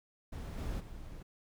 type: noise with level steps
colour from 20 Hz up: brown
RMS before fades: -41 / -37 / -47 dBFS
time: 0.32-1.23 s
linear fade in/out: 10 ms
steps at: 0.57 / 0.79 s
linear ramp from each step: 20 ms
effects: none